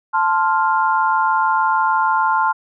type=chord; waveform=sine; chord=F major; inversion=first; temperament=equal; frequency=880 / 1046.5 / 1396.9 Hz; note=A5 / C6 / F6; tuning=0 / 0 / 0 cents; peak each=-17 / -18 / -20 dBFS; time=0.13-2.53 s; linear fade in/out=20 ms; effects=none